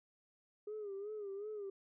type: tone with vibrato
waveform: sine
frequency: 410 Hz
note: G#4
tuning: 22 cents flat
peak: -40 dBFS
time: 0.67-1.7 s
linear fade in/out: 5 ms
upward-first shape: sine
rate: 2.7 Hz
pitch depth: 88 cents each way
effects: tanh soft clip ceiling -38 dBFS